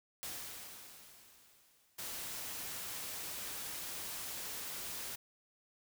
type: noise with exponential decay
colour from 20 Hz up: white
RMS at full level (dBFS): -42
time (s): 0.23-2.49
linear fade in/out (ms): 0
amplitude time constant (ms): 490
type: noise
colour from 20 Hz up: white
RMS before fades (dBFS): -43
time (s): 1.98-5.16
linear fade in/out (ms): 10
effects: none